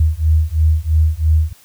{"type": "beating tone pair", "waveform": "sine", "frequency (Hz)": [77.2, 80.2], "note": ["D#2", "E2"], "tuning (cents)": [-13, -47], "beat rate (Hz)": 3, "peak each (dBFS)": -14, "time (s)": [0, 1.53], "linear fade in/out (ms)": 5, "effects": ["white hiss -48 dBFS RMS until 1.64 s"]}